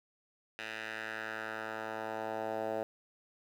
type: tone with band-pass filter sweep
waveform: 10% pulse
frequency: 110 Hz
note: A2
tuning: in tune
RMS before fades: -39 dBFS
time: 0.59-2.83 s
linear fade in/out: 0 ms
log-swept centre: 2300 to 640 Hz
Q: 2
effects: 10-bit